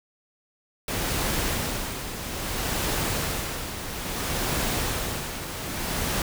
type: noise with tremolo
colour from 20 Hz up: pink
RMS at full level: -26 dBFS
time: 0.88-6.22 s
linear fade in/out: 2 ms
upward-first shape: sine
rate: 0.6 Hz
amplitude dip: 60%
effects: none